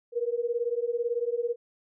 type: beating tone pair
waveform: sine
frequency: 466.2 / 484.2 Hz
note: A#4 / B4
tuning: 0 / -34 cents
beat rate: 18 Hz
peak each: -29 dBFS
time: 0.12-1.56 s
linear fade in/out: 50 ms
effects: none